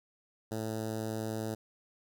10% pulse tone with notch filter, 110 Hz, A2, in tune, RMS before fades -36 dBFS, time 0.51-1.55 s, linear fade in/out 10 ms, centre 2300 Hz, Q 0.6, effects none

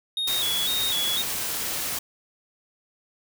triangle tone with vibrato, 3543 Hz, A7, 11 cents sharp, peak -23 dBFS, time 0.17-1.22 s, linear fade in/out 2 ms, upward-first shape square, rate 2 Hz, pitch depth 83 cents each way
white noise, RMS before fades -29 dBFS, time 0.27-1.99 s, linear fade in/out 5 ms
effects none

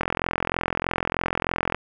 click train, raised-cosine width 0.5 ms, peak -7 dBFS, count 76, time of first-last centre 0.01-1.746 s, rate 43.2 Hz, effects none

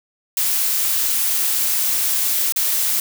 blue noise with dropouts, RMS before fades -19 dBFS, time 0.37-3 s, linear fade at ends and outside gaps 2 ms, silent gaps 2.523-2.561 s, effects none

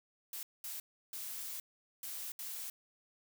blue noise bursts at uneven times, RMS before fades -43 dBFS, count 5, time 0.33-0.43 / 0.64-0.8 / 1.13-1.6 / 2.03-2.32 / 2.39-2.7 s, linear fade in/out 2 ms, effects none

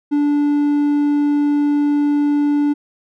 triangle tone, 291.2 Hz, D4, 15 cents flat, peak -11 dBFS, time 0.11-2.74 s, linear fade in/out 20 ms, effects none

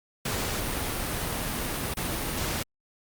pink noise with dropouts, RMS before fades -30 dBFS, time 0.25-2.63 s, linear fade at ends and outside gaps 5 ms, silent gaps 1.94-1.968 s, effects Opus 48 kbps

